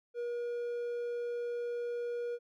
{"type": "tone", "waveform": "triangle", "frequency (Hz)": 478.3, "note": "A#4", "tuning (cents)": 44, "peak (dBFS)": -32, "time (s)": [0.14, 2.39], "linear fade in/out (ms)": 50, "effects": []}